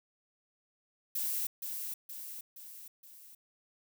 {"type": "noise with echo", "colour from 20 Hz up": "violet", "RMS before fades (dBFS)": -34, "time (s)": [1.15, 1.47], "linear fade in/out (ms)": 5, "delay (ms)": 470, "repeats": 4, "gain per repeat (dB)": -5, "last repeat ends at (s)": 3.35, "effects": []}